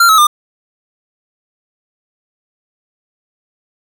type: tone with pitch steps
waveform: square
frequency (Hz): 1380 / 1287.6 / 1201.4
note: F6 / E6 / D6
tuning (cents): -21 / -41 / +39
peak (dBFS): -6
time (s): 0-0.27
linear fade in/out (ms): 5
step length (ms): 90
effects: none